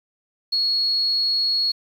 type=tone; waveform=sine; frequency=4331 Hz; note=C#8; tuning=41 cents flat; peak=-18 dBFS; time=0.52-1.72 s; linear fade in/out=10 ms; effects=8-bit